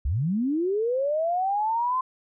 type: linear sweep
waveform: sine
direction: up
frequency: 55 to 1046.5 Hz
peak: -22 dBFS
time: 0.05-2.01 s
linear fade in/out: 5 ms
effects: none